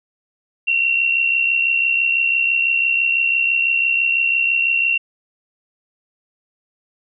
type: tone pair together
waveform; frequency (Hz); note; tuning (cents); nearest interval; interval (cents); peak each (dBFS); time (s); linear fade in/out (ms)
sine; 2676 / 2742; E7 / F7; +25 / -32; unison; 43; -23 / -15; 0.67-4.98; 10
effects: none

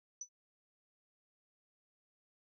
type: tone with exponential decay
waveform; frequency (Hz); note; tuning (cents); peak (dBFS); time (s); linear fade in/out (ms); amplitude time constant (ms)
sine; 5980; F#8; +17; -37; 0.21-0.29; 5; 16
effects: none

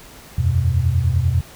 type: chord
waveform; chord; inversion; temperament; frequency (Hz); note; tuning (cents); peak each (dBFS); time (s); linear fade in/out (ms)
sine; E suspended second; none; equal with one note detuned; 82.41 / 92.5 / 125.34; E2 / F#2 / B2; 0 / 0 / +26; -19; 0.38-1.41; 5
effects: pink hiss -42 dBFS RMS until 1.55 s

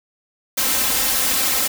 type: noise with comb filter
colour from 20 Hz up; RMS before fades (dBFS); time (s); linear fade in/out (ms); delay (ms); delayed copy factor
white; -19; 0.57-1.68; 10; 3.8; +0.85
effects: none

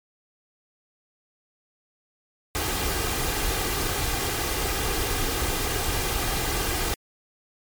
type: noise with comb filter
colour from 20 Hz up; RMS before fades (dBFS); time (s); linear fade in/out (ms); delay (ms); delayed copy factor
pink; -26; 2.55-6.94; 0; 2.5; +0.5
effects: MP3 96 kbps

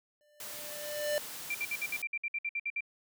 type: tone with exponential growth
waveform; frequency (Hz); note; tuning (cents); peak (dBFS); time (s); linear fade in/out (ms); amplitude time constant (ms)
square; 594; D5; +20; -28; 0.21-1.18; 0; 210
type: high-pass noise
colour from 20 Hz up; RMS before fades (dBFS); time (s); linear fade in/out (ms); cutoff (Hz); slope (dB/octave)
white; -43; 0.4-2.02; 2; 100; 12
type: tone bursts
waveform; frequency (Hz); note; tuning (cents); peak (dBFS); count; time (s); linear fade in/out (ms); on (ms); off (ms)
sine; 2359; D7; +7; -31; 13; 1.5-2.807; 5; 47; 58
effects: none

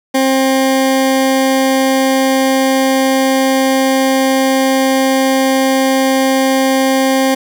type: tone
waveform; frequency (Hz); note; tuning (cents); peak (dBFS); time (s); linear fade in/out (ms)
20% pulse; 265.6; C4; +26; -5; 0.14-7.35; 10
effects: 7-bit

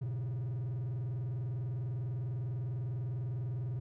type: tone with vibrato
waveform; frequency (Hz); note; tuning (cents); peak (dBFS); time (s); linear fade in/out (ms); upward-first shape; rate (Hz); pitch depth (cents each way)
triangle; 121.5; B2; -28; -32; 0.01-3.8; 10; square; 20; 190
effects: none

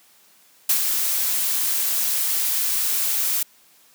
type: noise with ADSR envelope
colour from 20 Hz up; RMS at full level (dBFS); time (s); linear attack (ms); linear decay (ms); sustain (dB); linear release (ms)
blue; -17; 0.69-3.43; 6; 85; -5; 4
effects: white hiss -55 dBFS RMS until 3.94 s + high-pass 150 Hz 12 dB/octave

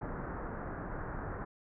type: low-pass noise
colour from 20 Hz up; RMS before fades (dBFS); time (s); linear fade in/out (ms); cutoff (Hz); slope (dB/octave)
pink; -40; 0.01-1.45; 10; 1700; 48
effects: none

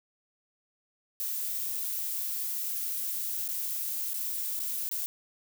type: noise with dropouts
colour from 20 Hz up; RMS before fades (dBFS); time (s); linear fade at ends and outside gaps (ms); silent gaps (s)
violet; -33; 1.2-5.06; 0; 3.478-3.488 / 4.134-4.142 / 4.593-4.601 / 4.89-4.914
effects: none

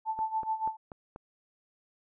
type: tone with tremolo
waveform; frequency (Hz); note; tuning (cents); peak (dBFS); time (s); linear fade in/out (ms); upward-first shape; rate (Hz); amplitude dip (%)
sine; 880; A5; 0; -26; 0.05-0.77; 50; sine; 7; 80
type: click train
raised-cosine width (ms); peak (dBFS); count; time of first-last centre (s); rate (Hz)
1; -29; 5; 0.19-1.161; 4.12
effects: none

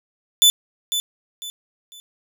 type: tone with echo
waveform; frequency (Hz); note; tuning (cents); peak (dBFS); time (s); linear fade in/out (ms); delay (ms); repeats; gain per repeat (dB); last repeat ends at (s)
sawtooth; 3500; A7; -10; -7; 0.42-0.5; 0; 500; 3; -10; 2
effects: none

